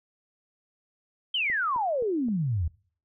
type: exponential sweep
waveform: sine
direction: down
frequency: 3200 to 74.7 Hz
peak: -24 dBFS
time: 1.34-2.68 s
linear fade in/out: 5 ms
type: click train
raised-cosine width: 2 ms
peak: -31 dBFS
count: 4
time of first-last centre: 1.5-2.285 s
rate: 3.82 Hz
effects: noise-tail reverb RT60 0.5 s tail -24 dB re dry